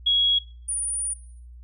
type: tone pair in turn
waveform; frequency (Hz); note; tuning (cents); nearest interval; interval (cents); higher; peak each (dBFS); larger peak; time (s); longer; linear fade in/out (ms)
sine; 3322 / 9459; G#7 / D9; 0 / +11; octave + tritone; 1811; second; -17 / -24; first; 0.06-0.39 / 0.68-1.14; second; 10
effects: noise-tail reverb RT60 0.6 s tail -22 dB re dry + added 60 Hz sine -41 dBFS peak until 1.63 s